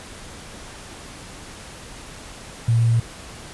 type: tone with sample-and-hold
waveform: sine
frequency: 115.7 Hz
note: A#2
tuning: 13 cents flat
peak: -14 dBFS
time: 2.68-3 s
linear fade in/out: 5 ms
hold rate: 8820 Hz
effects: pink hiss -39 dBFS RMS until 3.53 s + resampled to 24000 Hz